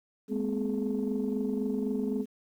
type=tone cluster; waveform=sine; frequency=207.1 / 231 / 254.9 / 422.8 Hz; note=G#3 / A#3 / C4 / G#4; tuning=-5 / -16 / -45 / +31 cents; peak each=-31 / -37 / -31 / -33 dBFS; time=0.28-2.26 s; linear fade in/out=50 ms; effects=tanh soft clip ceiling -21 dBFS + 10-bit